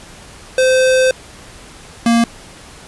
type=tone pair in turn; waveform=square; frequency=517 / 232.7 Hz; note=C5 / A#3; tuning=-21 / -3 cents; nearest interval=octave + major second; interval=1382 cents; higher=first; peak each=-10 dBFS; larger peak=neither; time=0.58-1.11 / 2.06-2.24 s; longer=first; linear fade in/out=2 ms; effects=pink hiss -38 dBFS RMS until 2.87 s + resampled to 24000 Hz